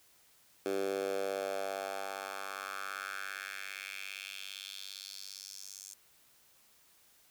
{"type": "tone with high-pass filter sweep", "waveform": "10% pulse", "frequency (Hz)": 97.5, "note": "G2", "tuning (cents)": -9, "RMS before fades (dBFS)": -40, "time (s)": [0.66, 5.94], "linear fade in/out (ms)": 0, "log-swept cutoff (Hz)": [370, 6800], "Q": 2.9, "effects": ["white hiss -65 dBFS RMS until 7.3 s"]}